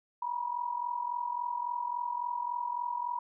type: tone with amplitude modulation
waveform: sine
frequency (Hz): 966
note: B5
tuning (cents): -39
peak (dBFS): -28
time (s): 0.22-3.19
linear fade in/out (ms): 5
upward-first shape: sine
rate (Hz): 43.6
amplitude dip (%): 75
effects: none